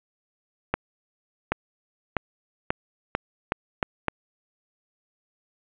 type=accelerating click train; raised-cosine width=0.5 ms; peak=-7 dBFS; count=8; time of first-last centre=0.74-4.083 s; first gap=780 ms; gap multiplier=0.83; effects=resampled to 8000 Hz + 7-bit